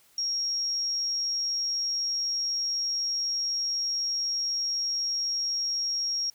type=tone; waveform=sine; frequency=5588 Hz; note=F8; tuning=in tune; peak=-26 dBFS; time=0.18-6.3 s; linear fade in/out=2 ms; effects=white hiss -61 dBFS RMS until 6.34 s